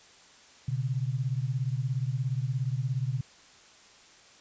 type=beating tone pair; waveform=sine; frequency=123.7 / 140.7 Hz; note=B2 / C#3; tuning=+3 / +26 cents; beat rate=17 Hz; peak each=-29 / -31 dBFS; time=0.68-3.21 s; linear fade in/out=5 ms; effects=white hiss -55 dBFS RMS until 4.4 s + resampled to 16000 Hz